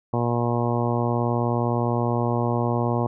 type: harmonic tone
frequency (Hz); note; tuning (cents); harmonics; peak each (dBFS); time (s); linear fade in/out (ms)
119.4; A#2; +42; 1 / 2 / 3 / 4 / 5 / 6 / 7 / 8 / 9; -24 / -27 / -29 / -30 / -31 / -32 / -32 / -33 / -34; 0.13-3.07; 5
effects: none